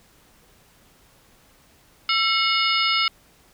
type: harmonic tone with a mistuned harmonic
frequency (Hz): 726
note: F#5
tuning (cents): -33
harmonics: 2 / 3 / 4 / 5 / 6 / 7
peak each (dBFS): -24 / -24 / -24 / -29 / -28 / -26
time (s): 2.09-3.08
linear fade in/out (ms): 2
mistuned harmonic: 2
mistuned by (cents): -140
effects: pink hiss -56 dBFS RMS until 3.53 s